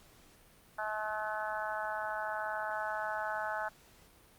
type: harmonic tone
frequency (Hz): 214.3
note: A3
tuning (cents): -45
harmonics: 3 / 4 / 5 / 6 / 7 / 8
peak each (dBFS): -40 / -38 / -44 / -43 / -39 / -46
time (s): 0.78-3.69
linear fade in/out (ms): 10
effects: pink hiss -61 dBFS RMS until 4.38 s + Opus 48 kbps